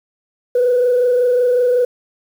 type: tone with frequency modulation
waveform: sine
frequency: 493.9 Hz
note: B4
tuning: in tune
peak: -10 dBFS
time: 0.55-1.85 s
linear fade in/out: 5 ms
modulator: 25.4 Hz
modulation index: 0.45
effects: tanh soft clip ceiling -7 dBFS + 7-bit